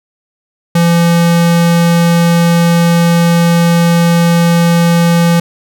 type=tone; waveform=square; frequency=170 Hz; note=F3; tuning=46 cents flat; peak=-7 dBFS; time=0.75-5.4 s; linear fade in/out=5 ms; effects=none